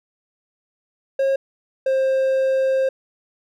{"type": "tone pair in turn", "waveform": "triangle", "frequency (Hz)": [541, 530.2], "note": ["C#5", "C5"], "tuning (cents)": [-42, 23], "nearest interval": "unison", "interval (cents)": 35, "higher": "first", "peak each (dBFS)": -14, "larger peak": "neither", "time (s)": [[1.19, 1.36], [1.86, 2.89]], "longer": "second", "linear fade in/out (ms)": 5, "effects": []}